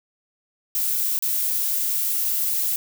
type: noise with dropouts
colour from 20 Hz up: violet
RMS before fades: -23 dBFS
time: 0.75-2.76 s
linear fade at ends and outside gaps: 0 ms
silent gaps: 1.19-1.224 s
effects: none